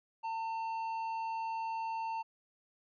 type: tone with tanh clipping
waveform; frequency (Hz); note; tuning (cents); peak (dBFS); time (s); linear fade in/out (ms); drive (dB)
triangle; 900; A5; +39; -36; 0.23-2.23; 20; 11
effects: none